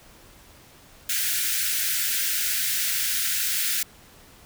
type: high-pass noise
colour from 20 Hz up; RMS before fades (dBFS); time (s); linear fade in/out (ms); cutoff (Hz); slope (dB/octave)
white; -25; 1.09-3.83; 5; 1400; 96
effects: pink hiss -51 dBFS RMS until 4.45 s